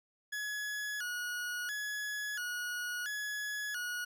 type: tone with vibrato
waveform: 40% pulse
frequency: 1568 Hz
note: G6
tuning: in tune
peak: -35 dBFS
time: 0.32-4.05 s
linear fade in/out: 10 ms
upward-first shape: square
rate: 0.73 Hz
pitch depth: 130 cents each way
effects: none